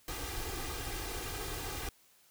pink noise with comb filter, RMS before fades -39 dBFS, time 0.08-1.89 s, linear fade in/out 2 ms, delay 2.5 ms, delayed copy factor +0.75, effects white hiss -65 dBFS RMS until 2.3 s

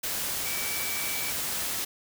sine tone in noise, 2299 Hz, D7, 37 cents flat, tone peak -36 dBFS, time 0.45-1.31 s, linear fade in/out 10 ms, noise white, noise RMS -31 dBFS, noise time 0.03-1.85 s, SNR -8 dB, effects none

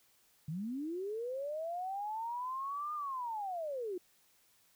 sine linear two-way sweep, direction up then down, 144.7 to 1222 to 342.7 Hz, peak -36 dBFS, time 0.48-3.98 s, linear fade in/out 5 ms, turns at 2.94 s, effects white hiss -69 dBFS RMS until 4.75 s

